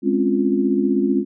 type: chord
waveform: sine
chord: Db major seventh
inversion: second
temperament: equal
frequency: 207.7 / 261.6 / 277.2 / 349.2 Hz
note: Ab3 / C4 / Db4 / F4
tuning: 0 / 0 / 0 / 0 cents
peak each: -21 dBFS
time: 0.02-1.25 s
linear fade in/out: 50 ms
effects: none